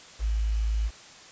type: tone with quantisation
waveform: sine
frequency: 54.2 Hz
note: A1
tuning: 25 cents flat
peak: -23 dBFS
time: 0.19-0.91 s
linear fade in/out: 50 ms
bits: 8
effects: white hiss -48 dBFS RMS until 1.31 s + resampled to 16000 Hz